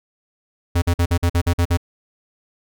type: tone bursts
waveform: square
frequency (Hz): 86.4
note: F2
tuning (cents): -18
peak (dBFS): -15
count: 9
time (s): 0.75-1.773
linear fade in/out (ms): 10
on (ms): 71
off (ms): 48
effects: none